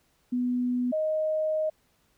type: tone pair in turn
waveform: sine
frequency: 247.4 / 623.4 Hz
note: B3 / D#5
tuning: +3 / +3 cents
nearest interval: octave + major third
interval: 1600 cents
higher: second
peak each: -24 dBFS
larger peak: neither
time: 0.32-0.92 / 0.92-1.7 s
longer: second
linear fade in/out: 10 ms
effects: pink hiss -68 dBFS RMS until 2.17 s